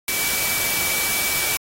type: tone in noise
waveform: sine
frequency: 2301 Hz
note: D7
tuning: 36 cents flat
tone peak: -26 dBFS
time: 0.08-1.57 s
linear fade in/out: 2 ms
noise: white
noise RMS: -23 dBFS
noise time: 0.08-1.57 s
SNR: -6 dB
effects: AAC 48 kbps